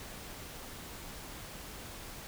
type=silence; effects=pink hiss -46 dBFS RMS until 2.27 s